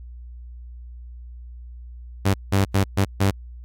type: tone bursts at uneven times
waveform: sawtooth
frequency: 98 Hz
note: G2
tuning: in tune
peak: -12 dBFS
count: 5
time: 2.25-2.34 / 2.52-2.65 / 2.74-2.84 / 2.97-3.05 / 3.2-3.31 s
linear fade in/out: 10 ms
effects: added 60 Hz sine -36 dBFS peak until 3.64 s + AAC 64 kbps